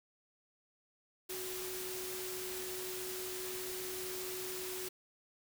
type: tone in noise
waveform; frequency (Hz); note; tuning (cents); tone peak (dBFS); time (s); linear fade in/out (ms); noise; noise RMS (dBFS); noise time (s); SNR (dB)
sine; 370; F#4; 0; -43; 1.29-4.89; 10; white; -43; 1.29-4.89; -3
effects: none